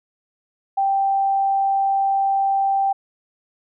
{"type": "tone", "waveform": "sine", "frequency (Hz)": 784, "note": "G5", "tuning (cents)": 0, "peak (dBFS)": -16, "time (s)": [0.77, 2.93], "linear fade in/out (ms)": 10, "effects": []}